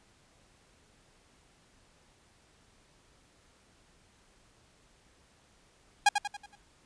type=tone with echo; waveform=sawtooth; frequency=818 Hz; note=G#5; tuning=26 cents flat; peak=-14 dBFS; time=6.06-6.09 s; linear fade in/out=5 ms; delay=93 ms; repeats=5; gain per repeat=-7 dB; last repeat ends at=6.555 s; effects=pink hiss -64 dBFS RMS until 6.85 s + resampled to 22050 Hz